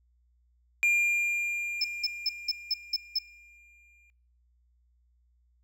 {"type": "tone with exponential decay", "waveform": "triangle", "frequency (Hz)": 2400, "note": "D7", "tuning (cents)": 37, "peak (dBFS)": -19, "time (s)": [0.83, 4.1], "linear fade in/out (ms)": 0, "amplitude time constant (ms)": 710}
{"type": "tone bursts", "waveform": "triangle", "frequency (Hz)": 5240, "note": "E8", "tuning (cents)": -11, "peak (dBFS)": -23, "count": 7, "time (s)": [1.81, 3.188], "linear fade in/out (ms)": 5, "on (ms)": 34, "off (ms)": 190}
{"effects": ["noise-tail reverb RT60 0.6 s tail -24 dB re dry", "added 60 Hz sine -64 dBFS peak until 5.63 s"]}